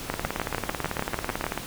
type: two click trains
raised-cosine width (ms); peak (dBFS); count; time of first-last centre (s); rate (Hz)
0.5; -10 / -12; 10 / 27; 0.1-1.441 / 0.14-1.576; 6.71 / 18.1
effects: pink hiss -37 dBFS RMS until 1.66 s